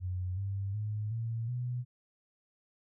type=tone with pitch steps; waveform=sine; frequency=91.3 / 98.42 / 106.09 / 114.37 / 123.29 Hz; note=F#2 / G2 / G#2 / A#2 / B2; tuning=-23 / +7 / +37 / -33 / -3 cents; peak=-32 dBFS; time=0-1.85 s; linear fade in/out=50 ms; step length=370 ms; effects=none